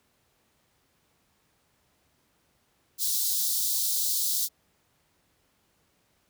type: high-pass noise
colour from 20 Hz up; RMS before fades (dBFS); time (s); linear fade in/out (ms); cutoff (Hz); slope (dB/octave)
white; -27; 2.98-4.49; 50; 3700; 48
effects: pink hiss -69 dBFS RMS until 6.29 s + high-pass 60 Hz 12 dB/octave